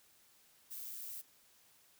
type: noise with amplitude modulation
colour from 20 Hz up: violet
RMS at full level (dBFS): -44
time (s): 0.7-1.22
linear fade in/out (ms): 20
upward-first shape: sine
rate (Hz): 118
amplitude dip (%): 40
effects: white hiss -67 dBFS RMS until 1.99 s